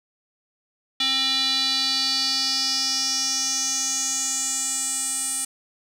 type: tone with band-pass filter sweep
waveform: square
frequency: 266 Hz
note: C4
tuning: 29 cents sharp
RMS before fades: -24 dBFS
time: 1-5.45 s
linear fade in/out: 5 ms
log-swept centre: 3600 to 8800 Hz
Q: 5.5
effects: none